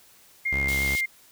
sine tone with vibrato, 2117 Hz, C7, 20 cents sharp, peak -23 dBFS, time 0.45-1.06 s, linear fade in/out 10 ms, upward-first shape sine, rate 8.3 Hz, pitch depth 12 cents each way
sawtooth tone, 68.6 Hz, C#2, 17 cents flat, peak -25 dBFS, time 0.52-0.96 s, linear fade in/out 10 ms
pink high-pass noise, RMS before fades -35 dBFS, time 0.68-1.01 s, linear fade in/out 5 ms, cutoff 2800 Hz, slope 96 dB/octave
effects white hiss -55 dBFS RMS until 1.31 s

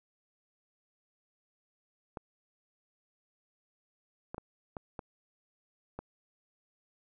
clicks, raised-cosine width 1 ms, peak -25 dBFS, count 6, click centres 2.172 / 4.345 / 4.381 / 4.768 / 4.992 / 5.99 s, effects none

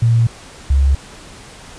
sine tone pair in turn, 115.8 / 68.5 Hz, A#2 / C#2, -11 / -20 cents, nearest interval major sixth, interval 909 cents, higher first, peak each -9 dBFS, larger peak neither, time 0.02-0.27 / 0.7-0.95 s, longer neither, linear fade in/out 5 ms, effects pink hiss -38 dBFS RMS until 1.78 s + resampled to 22050 Hz

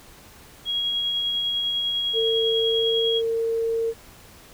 sine tone with tremolo, 3300 Hz, G#7, 12 cents flat, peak -21 dBFS, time 0.65-3.22 s, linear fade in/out 50 ms, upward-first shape triangle, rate 10 Hz, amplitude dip 25%
sine tone with pitch glide, 451.3 to 455.8 Hz, A4 to A#4, +44 to -39 cents, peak -21 dBFS, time 2.13-3.94 s, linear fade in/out 50 ms, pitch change +17 cents, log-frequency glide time 2.54-3.06 s
effects pink hiss -48 dBFS RMS until 4.53 s

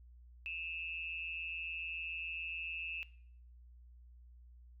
sine tone with amplitude modulation, 2623 Hz, E7, 9 cents flat, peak -35 dBFS, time 0.46-3.03 s, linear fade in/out 0 ms, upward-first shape sine, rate 167 Hz, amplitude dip 80%, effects noise-tail reverb RT60 0.6 s tail -18 dB re dry + added 60 Hz sine -55 dBFS peak until 4.8 s

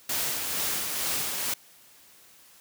white noise with tremolo, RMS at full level -28 dBFS, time 0.09-1.54 s, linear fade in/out 5 ms, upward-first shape sine, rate 2.2 Hz, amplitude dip 35%, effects white hiss -55 dBFS RMS until 2.6 s + high-pass 80 Hz 12 dB/octave

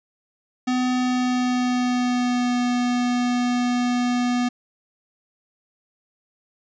square tone with pitch glide, 251.9 to 245.3 Hz, B3 to B3, +34 to -12 cents, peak -20 dBFS, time 0.67-4.49 s, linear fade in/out 10 ms, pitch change -46 cents, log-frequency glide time 0.92-2.58 s, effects resampled to 16000 Hz + 10-bit

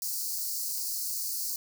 white high-pass noise, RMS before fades -33 dBFS, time 0.02-1.56 s, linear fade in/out 2 ms, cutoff 4300 Hz, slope 96 dB/octave, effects none

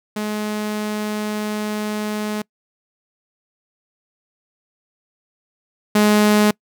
sawtooth tone pair in turn, 211.6 / 210.1 Hz, G#3 / G#3, +33 / +20 cents, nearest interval unison, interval 13 cents, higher first, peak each -18 / -8 dBFS, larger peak second, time 0.16-2.42 / 5.95-6.51 s, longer first, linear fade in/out 5 ms, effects noise-tail reverb RT60 0.1 s tail -26 dB re dry

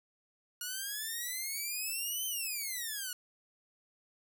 5% pulse exponential two-way sweep, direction up then down, 1436 to 3109 to 1436 Hz, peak -26 dBFS, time 0.61-3.13 s, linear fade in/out 2 ms, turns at 2.26 s, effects none

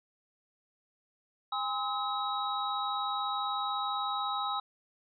sine tone cluster, 814 / 1030 / 1280 / 3828 Hz, G#5 / C6 / D#6 / A#7, -35 / -28 / +49 / +45 cents, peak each -35 / -38 / -34 / -38 dBFS, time 1.52-4.6 s, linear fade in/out 5 ms, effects none

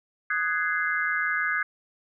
sine chord, Ab dominant seventh, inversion second, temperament just, 1245.9 / 1495.1 / 1661.2 / 2077 Hz, Eb6 / Gb6 / Ab6 / C7, +2 / +18 / 0 / -13 cents, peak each -31 / -29 / -27 / -31 dBFS, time 0.3-1.63 s, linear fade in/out 5 ms, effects none

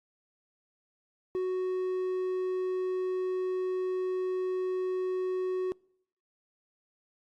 triangle tone, 370 Hz, F#4, in tune, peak -26 dBFS, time 1.35-5.72 s, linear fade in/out 0 ms, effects noise-tail reverb RT60 0.7 s tail -26 dB re dry + Opus 32 kbps

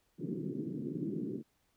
white band-pass noise, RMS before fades -38 dBFS, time 0.18-1.43 s, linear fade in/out 50 ms, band 140 to 370 Hz, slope 48 dB/octave, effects pink hiss -75 dBFS RMS until 1.76 s

